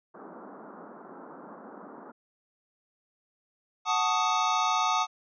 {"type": "band-pass noise", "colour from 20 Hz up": "pink", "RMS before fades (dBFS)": -46, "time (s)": [0.14, 2.12], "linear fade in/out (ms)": 10, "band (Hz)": [190, 1400], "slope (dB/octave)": 48}
{"type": "chord", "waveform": "square", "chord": "D# half-diminished seventh", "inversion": "first", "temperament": "equal with one note detuned", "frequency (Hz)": [740, 880, 1130.1, 1244.5], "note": ["F#5", "A5", "C#6", "D#6"], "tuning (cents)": [0, 0, 33, 0], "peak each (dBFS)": [-31, -30, -34, -28], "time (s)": [3.85, 5.07], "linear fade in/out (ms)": 50}
{"effects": ["resampled to 16000 Hz"]}